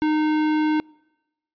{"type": "tone with tanh clipping", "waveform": "sine", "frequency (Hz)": 307.3, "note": "D#4", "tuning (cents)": -21, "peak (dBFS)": -20, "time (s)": [0.02, 0.8], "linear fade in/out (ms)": 0, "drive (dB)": 18, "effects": ["noise-tail reverb RT60 1.0 s tail -26 dB re dry", "resampled to 11025 Hz"]}